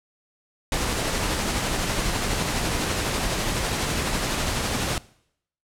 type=noise with tremolo; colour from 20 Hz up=pink; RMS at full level=-24 dBFS; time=0.72-4.98 s; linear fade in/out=2 ms; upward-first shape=sine; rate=12 Hz; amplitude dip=25%; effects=noise-tail reverb RT60 0.7 s tail -21 dB re dry + low-pass 10000 Hz 12 dB/octave